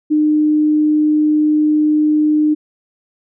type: tone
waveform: sine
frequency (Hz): 303.7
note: D#4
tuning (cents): -42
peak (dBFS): -10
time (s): 0.1-2.55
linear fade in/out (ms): 20
effects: none